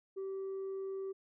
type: tone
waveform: sine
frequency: 386.4 Hz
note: G4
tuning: 25 cents flat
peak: -35 dBFS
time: 0.16-1.13 s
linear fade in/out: 20 ms
effects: tanh soft clip ceiling -36 dBFS